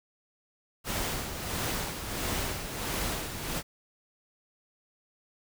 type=noise with tremolo; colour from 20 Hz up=pink; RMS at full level=-31 dBFS; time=0.84-3.63 s; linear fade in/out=50 ms; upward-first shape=sine; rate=1.5 Hz; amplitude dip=55%; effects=none